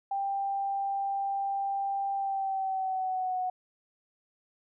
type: tone with pitch glide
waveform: sine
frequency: 790 to 737.1 Hz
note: G5 to F#5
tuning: +13 to -7 cents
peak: -28 dBFS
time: 0.11-3.5 s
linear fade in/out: 5 ms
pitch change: -120 cents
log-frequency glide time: 2.14-3.39 s
effects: none